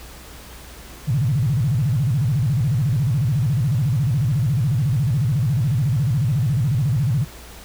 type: tone with vibrato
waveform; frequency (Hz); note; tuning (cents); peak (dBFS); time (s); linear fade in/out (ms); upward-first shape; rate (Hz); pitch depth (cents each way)
sine; 129.8; C3; -13; -16; 1.07-7.25; 20; square; 14; 250
effects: added 60 Hz sine -41 dBFS peak until 7.64 s + pink hiss -41 dBFS RMS until 7.64 s